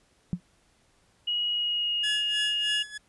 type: tone with exponential decay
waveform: sine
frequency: 176.4 Hz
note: F3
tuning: 18 cents sharp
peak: -20 dBFS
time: 0.33-0.4 s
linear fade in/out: 0 ms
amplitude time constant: 15 ms
type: tone with pitch glide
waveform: sine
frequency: 2900 to 2853 Hz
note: F#7 to F7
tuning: -35 to +36 cents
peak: -25 dBFS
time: 1.27-2.83 s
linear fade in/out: 10 ms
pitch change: -29 cents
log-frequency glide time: 1.51-2.14 s
type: tone with tremolo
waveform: sawtooth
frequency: 1698 Hz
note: G#6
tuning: 38 cents sharp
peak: -25 dBFS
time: 2.03-2.98 s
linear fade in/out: 10 ms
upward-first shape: sine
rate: 3.2 Hz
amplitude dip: 85%
effects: pink hiss -65 dBFS RMS until 3.08 s + resampled to 24000 Hz